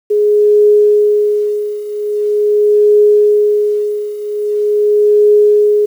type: tone with tremolo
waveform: sine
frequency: 417.6 Hz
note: G#4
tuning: 10 cents sharp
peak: -4 dBFS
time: 0.1-5.86 s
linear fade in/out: 10 ms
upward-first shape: triangle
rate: 0.43 Hz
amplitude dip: 85%
effects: 7-bit